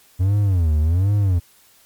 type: tone with vibrato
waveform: triangle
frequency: 88.5 Hz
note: F2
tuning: 23 cents sharp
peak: -12 dBFS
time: 0.19-1.4 s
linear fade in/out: 20 ms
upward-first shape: sine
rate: 1.3 Hz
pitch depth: 270 cents each way
effects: white hiss -53 dBFS RMS until 1.85 s + MP3 96 kbps